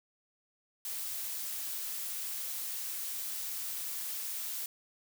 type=noise; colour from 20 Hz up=blue; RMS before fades=-38 dBFS; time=0.85-4.66 s; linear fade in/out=2 ms; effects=none